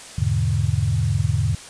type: chord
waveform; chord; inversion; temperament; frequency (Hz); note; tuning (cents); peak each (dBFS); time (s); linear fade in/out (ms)
sine; E dominant seventh; none; equal; 82.41 / 103.83 / 123.47 / 146.83; E2 / G#2 / B2 / D3; 0 / 0 / 0 / 0; -24 / -21 / -24 / -24; 0.18-1.55; 5
effects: white hiss -39 dBFS RMS until 1.69 s + resampled to 22050 Hz